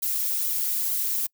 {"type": "noise with flanger", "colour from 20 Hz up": "violet", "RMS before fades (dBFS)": -26, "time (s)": [0.02, 1.27], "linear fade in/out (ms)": 10, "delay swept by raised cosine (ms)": [1.1, 3.9], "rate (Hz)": 2.2, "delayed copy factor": -0.65, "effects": ["noise-tail reverb RT60 0.1 s tail -26 dB re dry"]}